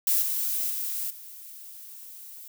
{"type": "noise with level steps", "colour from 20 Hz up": "violet", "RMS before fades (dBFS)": [-23, -28, -31, -44], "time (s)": [0.07, 2.48], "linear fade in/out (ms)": 2, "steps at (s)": [0.22, 0.7, 1.1], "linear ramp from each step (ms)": 5, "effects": []}